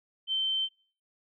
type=tone; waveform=sine; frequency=3100 Hz; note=G7; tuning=20 cents flat; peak=-26 dBFS; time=0.27-0.69 s; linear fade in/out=50 ms; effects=noise-tail reverb RT60 0.5 s tail -26 dB re dry